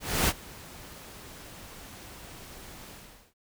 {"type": "noise with ADSR envelope", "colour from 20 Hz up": "pink", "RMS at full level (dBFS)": -23, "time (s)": [0, 3.34], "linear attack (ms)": 280, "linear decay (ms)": 47, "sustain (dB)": -23, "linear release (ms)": 440, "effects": []}